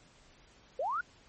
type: linear sweep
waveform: sine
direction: up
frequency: 480 to 1480 Hz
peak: -30 dBFS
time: 0.79-1.01 s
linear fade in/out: 5 ms
effects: pink hiss -61 dBFS RMS until 1.28 s + MP3 32 kbps